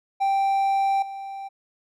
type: tone with level steps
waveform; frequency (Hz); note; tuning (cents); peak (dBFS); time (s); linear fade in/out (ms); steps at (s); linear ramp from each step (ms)
triangle; 784; G5; 0; -17 / -30; 0.2-1.49; 20; 1.02; 5
effects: none